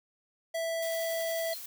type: tone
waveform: square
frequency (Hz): 659.3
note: E5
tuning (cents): 0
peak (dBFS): -31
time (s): 0.54-1.54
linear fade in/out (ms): 10
type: noise with tremolo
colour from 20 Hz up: blue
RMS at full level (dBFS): -41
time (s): 0.82-1.66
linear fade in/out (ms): 5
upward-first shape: triangle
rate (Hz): 11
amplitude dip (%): 30
type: tone with exponential decay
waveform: sine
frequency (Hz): 4199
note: C8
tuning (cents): +5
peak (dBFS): -34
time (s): 1.53-1.62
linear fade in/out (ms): 2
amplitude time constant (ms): 19
effects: none